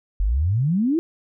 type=exponential sweep; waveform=sine; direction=up; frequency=43.65 to 347.1 Hz; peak=-17 dBFS; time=0.2-0.99 s; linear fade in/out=0 ms; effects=none